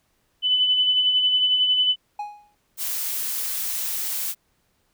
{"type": "tone with tremolo", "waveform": "sine", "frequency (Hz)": 3005, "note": "F#7", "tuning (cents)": 26, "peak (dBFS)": -15, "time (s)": [0.42, 1.96], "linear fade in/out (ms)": 50, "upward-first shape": "sine", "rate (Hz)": 11, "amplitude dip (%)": 40}
{"type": "tone with exponential decay", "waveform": "triangle", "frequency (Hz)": 830.6, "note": "G#5", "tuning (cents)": 0, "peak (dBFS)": -23, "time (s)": [2.19, 2.55], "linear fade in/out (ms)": 5, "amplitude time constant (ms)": 77}
{"type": "noise", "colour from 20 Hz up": "blue", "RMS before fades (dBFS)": -27, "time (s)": [2.77, 4.35], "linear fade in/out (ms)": 50}
{"effects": ["pink hiss -68 dBFS RMS until 4.93 s"]}